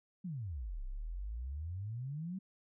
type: exponential two-way sweep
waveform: sine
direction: down then up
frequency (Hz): 196 to 30.87 to 196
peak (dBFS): -38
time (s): 0.24-2.39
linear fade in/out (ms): 10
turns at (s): 0.84
effects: none